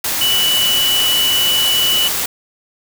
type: tone in noise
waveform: sine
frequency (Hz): 2960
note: F#7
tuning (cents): 0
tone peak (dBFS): -13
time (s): 0.21-2.08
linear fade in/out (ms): 5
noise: white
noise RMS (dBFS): -19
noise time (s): 0.04-2.26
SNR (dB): +3
effects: none